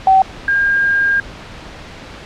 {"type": "tone pair in turn", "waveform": "sine", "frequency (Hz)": [765, 1610.7], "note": ["G5", "G6"], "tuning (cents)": [-42, 47], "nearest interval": "octave + minor second", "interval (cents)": 1289, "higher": "second", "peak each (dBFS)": [-6, -11], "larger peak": "first", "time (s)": [[0.07, 0.22], [0.48, 1.2]], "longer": "second", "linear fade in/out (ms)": 2, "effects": ["pink hiss -33 dBFS RMS until 2.25 s", "low-pass 4000 Hz 12 dB/octave"]}